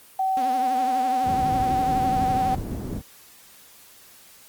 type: tone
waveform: sine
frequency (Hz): 763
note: G5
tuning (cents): -47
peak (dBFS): -20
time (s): 0.19-2.55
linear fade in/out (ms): 5
type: tone with vibrato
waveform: sawtooth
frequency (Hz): 260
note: C4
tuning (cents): -11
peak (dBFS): -27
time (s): 0.37-2.55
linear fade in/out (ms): 0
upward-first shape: triangle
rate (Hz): 12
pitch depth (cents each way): 130
type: low-pass noise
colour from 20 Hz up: white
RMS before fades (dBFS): -30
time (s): 1.23-3.02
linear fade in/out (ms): 50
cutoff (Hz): 220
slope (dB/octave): 12
effects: white hiss -50 dBFS RMS until 4.48 s + Opus 32 kbps